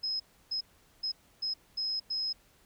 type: tone bursts at uneven times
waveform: sine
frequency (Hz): 5120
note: D#8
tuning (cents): +49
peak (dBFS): -30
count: 6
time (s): 0.03-0.2 / 0.51-0.61 / 1.03-1.12 / 1.42-1.54 / 1.77-2 / 2.1-2.33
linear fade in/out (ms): 10
effects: pink hiss -64 dBFS RMS until 2.65 s